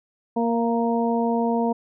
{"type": "harmonic tone with a mistuned harmonic", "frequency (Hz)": 233.1, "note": "A#3", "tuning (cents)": 0, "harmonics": [1, 2, 3, 4], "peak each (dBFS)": [-22, -25, -27, -28], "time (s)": [0.36, 1.73], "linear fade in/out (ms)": 10, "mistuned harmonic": 3, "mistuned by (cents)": -17, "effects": []}